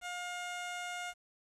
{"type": "tone", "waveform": "15% pulse", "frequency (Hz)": 712, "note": "F5", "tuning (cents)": 33, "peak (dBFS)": -32, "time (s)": [0.01, 1.14], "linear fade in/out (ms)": 50, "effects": ["resampled to 24000 Hz", "10-bit"]}